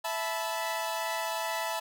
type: chord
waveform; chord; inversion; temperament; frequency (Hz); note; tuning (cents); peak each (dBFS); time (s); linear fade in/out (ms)
sawtooth; E suspended fourth; none; equal with one note detuned; 659.3 / 871.4 / 987.8; E5 / A5 / B5; 0 / -17 / 0; -31 / -31 / -32; 0.04-1.8; 10
effects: none